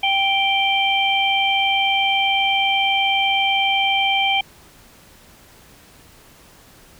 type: harmonic tone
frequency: 784 Hz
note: G5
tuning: in tune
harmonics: 1 / 3 / 4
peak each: -20 / -20 / -20 dBFS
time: 0.03-4.41 s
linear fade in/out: 5 ms
effects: pink hiss -48 dBFS RMS until 6.99 s